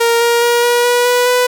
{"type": "tone with pitch steps", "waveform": "sawtooth", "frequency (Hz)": [466.2, 471.1, 476, 481, 486, 491.1, 496.2], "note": ["A#4", "A#4", "A#4", "B4", "B4", "B4", "B4"], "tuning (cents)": [0, 18, 36, -46, -28, -10, 8], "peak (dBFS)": -6, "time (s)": [0, 1.47], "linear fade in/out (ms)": 10, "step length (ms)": 210, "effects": []}